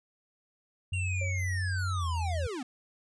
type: tone with pitch glide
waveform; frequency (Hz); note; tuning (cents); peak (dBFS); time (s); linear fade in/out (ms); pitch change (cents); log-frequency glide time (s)
sine; 92.5 to 83.85; F#2 to E2; 0 to +30; -29; 0.92-2.47; 5; -170; 1.97-2.05
type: linear sweep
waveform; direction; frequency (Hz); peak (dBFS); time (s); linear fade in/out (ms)
square; down; 2794 to 232.3; -35; 0.93-2.63; 5
type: tone with exponential decay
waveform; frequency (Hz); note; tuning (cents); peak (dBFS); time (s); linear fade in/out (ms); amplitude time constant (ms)
sine; 550; C#5; -14; -36; 1.21-1.55; 5; 73
effects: resampled to 22050 Hz

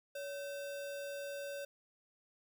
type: tone with sample-and-hold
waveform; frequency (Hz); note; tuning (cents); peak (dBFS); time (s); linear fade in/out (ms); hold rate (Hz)
sine; 565; C#5; +33; -40; 0.15-1.65; 5; 2100
effects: none

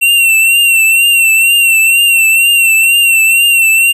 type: tone with vibrato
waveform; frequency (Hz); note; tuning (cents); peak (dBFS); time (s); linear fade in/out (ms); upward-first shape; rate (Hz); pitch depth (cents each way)
square; 2720; F7; -46; -6; 0.01-3.93; 20; triangle; 2.1; 60
effects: none

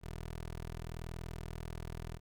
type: tone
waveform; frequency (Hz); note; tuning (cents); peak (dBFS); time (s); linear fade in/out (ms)
15% pulse; 40.77; E1; -18; -35; 0.01-2.2; 50
effects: none

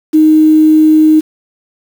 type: tone with quantisation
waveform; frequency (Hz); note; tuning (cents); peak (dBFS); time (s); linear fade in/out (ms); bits
sine; 311.1; D#4; 0; -3; 0.13-1.21; 20; 5
effects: none

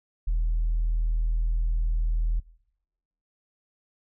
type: tone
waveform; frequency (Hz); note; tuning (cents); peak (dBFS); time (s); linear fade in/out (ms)
sine; 40.31; E1; -38; -20; 0.27-2.4; 10
effects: noise-tail reverb RT60 0.9 s tail -24 dB re dry + tanh soft clip ceiling -19 dBFS

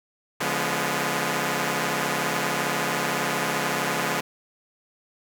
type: chord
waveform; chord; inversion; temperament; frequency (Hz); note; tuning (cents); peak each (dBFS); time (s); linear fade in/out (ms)
5% pulse; D diminished seventh; none; equal with one note detuned; 143.31 / 174.61 / 207.7 / 246.9; D3 / F3 / Ab3 / Cb4; -42 / 0 / 0 / 0; -18; 0.4-4.21; 10
effects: none

